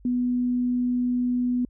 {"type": "tone", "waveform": "sine", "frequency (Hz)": 246.9, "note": "B3", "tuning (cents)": 0, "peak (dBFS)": -21, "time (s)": [0.05, 1.65], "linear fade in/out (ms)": 2, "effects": ["added 50 Hz sine -49 dBFS peak until 1.69 s"]}